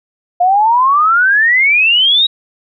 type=exponential sweep; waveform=sine; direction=up; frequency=698 to 3855 Hz; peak=-7 dBFS; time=0.4-2.27 s; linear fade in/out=10 ms; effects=none